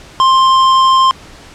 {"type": "tone with tanh clipping", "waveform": "triangle", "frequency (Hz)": 1052, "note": "C6", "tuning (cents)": 9, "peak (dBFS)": -8, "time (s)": [0.2, 1.11], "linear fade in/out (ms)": 0, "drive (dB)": 17, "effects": ["pink hiss -37 dBFS RMS until 1.54 s", "low-pass 7000 Hz 12 dB/octave"]}